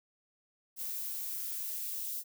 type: noise with high-pass filter sweep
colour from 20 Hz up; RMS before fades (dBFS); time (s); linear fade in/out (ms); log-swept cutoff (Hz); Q
violet; -38; 0.76-2.24; 50; 270 to 4200; 0.98
effects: none